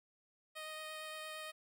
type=tone with vibrato; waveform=10% pulse; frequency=622.3 Hz; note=D#5; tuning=in tune; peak=-36 dBFS; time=0.55-1.52 s; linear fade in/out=20 ms; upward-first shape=triangle; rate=8.7 Hz; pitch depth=10 cents each way; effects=none